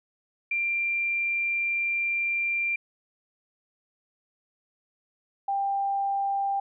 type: tone pair in turn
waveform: sine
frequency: 2374 / 792.2 Hz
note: D7 / G5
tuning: +18 / +18 cents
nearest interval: octave + perfect fifth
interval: 1900 cents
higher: first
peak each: -24 dBFS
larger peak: neither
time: 0.51-2.76 / 5.48-6.6 s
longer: first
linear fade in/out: 5 ms
effects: none